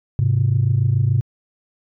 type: tone pair together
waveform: sine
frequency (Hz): 103.83 / 130.82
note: G#2 / C3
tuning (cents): 0 / 0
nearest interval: major third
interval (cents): 400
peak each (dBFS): -16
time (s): 0.19-1.21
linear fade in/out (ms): 0
effects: tanh soft clip ceiling -8 dBFS